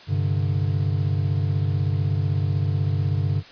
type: chord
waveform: triangle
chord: G suspended fourth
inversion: none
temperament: equal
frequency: 98 / 130.81 / 146.83 Hz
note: G2 / C3 / D3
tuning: 0 / 0 / 0 cents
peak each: -20 / -25 / -23 dBFS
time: 0.07-3.43 s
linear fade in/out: 50 ms
effects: white hiss -45 dBFS RMS until 3.51 s + resampled to 11025 Hz